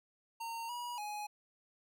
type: tone with pitch steps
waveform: square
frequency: 919 / 966 / 836 Hz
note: A#5 / B5 / G#5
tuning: -25 / -39 / +11 cents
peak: -40 dBFS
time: 0.4-1.27 s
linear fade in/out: 10 ms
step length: 290 ms
effects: none